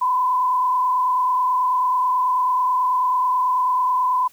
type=tone with frequency modulation; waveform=sine; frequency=1008 Hz; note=B5; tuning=35 cents sharp; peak=-16 dBFS; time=0.01-4.28 s; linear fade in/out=10 ms; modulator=29.2 Hz; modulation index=0.76; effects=white hiss -53 dBFS RMS until 4.32 s